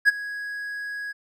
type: tone with ADSR envelope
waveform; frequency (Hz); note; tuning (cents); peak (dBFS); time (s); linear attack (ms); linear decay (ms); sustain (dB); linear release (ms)
triangle; 1661.2; G#6; 0; -9; 0.05-1.13; 34; 21; -19; 21
effects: none

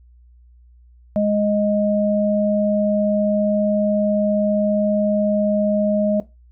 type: tone pair together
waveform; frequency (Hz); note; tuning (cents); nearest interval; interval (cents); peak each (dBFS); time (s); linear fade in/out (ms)
sine; 207.7 / 622.3; G#3 / D#5; 0 / 0; octave + perfect fifth; 1900; -18; 1.16-6.2; 0
effects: noise-tail reverb RT60 0.2 s tail -17 dB re dry + added 60 Hz sine -46 dBFS peak until 6.51 s

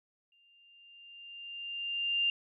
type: tone with exponential growth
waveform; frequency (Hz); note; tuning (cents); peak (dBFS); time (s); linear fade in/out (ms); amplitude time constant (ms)
sine; 2794; F7; 0; -25; 0.32-2.3; 2; 430
effects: none

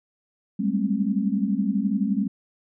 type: tone cluster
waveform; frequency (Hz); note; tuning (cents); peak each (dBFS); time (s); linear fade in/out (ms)
sine; 193.7 / 205.5 / 224.4 / 268.1; G3 / G#3 / A3 / C4; -20 / -18 / +34 / +42; -26 / -24 / -29 / -28; 0.59-2.28; 10
effects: none

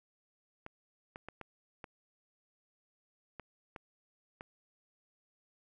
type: clicks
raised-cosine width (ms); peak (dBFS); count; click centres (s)
0.5; -29; 8; 0.664 / 1.159 / 1.286 / 1.413 / 1.842 / 3.397 / 3.762 / 4.409
effects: none

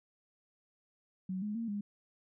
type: tone with pitch steps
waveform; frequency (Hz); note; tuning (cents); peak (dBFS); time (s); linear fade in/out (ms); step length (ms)
sine; 187 / 209.5 / 229.8 / 204.4; F#3 / G#3 / A#3 / G#3; +19 / +15 / -25 / -27; -34; 1.29-1.81; 5; 130
effects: none

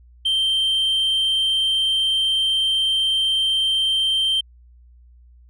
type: tone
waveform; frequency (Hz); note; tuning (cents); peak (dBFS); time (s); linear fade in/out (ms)
sine; 3136; G7; 0; -14; 0.25-4.41; 10
effects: tanh soft clip ceiling -16 dBFS + added 60 Hz sine -46 dBFS peak until 5.49 s

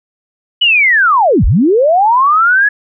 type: linear two-way sweep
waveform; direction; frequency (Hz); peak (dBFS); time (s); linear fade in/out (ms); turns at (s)
sine; down then up; 3000 to 30.87 to 1707; -6; 0.61-2.69; 10; 1.45
effects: none

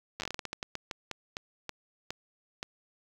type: slowing click train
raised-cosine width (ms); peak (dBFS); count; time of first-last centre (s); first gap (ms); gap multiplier
0.2; -18; 19; 0.2-2.629; 9; 1.27
effects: 8-bit

